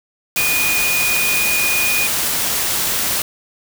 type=tone in noise; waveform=sine; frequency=2462 Hz; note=D#7; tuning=19 cents flat; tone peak=-17 dBFS; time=0.37-2.07 s; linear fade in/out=2 ms; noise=white; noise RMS=-19 dBFS; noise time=0.36-3.22 s; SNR=-1 dB; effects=none